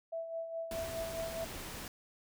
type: tone with tremolo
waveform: sine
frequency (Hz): 659.3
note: E5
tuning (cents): 0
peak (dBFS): -35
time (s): 0.12-1.45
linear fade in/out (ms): 10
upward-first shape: sine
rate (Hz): 4.8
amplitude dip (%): 55
type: noise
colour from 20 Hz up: pink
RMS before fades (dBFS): -44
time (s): 0.71-1.88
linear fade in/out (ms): 2
effects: none